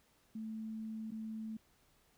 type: tone with dropouts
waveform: sine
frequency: 220 Hz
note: A3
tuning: in tune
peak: -40 dBFS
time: 0.35-1.57 s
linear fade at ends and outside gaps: 5 ms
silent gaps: 1.108-1.118 s
effects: pink hiss -71 dBFS RMS until 2.17 s